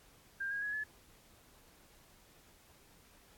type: tone with pitch steps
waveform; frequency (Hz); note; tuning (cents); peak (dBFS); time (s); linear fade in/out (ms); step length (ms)
sine; 1596 / 1635.2 / 1675.3 / 1716.5; G6 / G#6 / G#6 / A6; +31 / -27 / +15 / -43; -35; 0.4-0.84; 10; 110
effects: pink hiss -63 dBFS RMS until 3.37 s + AAC 64 kbps